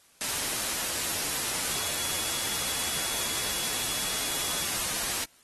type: tone in noise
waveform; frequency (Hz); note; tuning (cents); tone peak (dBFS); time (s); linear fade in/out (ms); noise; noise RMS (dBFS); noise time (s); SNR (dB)
sine; 3365; G#7; +22; -40; 1.71-4.65; 0; white; -30; 0.21-5.24; -13
effects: white hiss -60 dBFS RMS until 5.43 s + AAC 32 kbps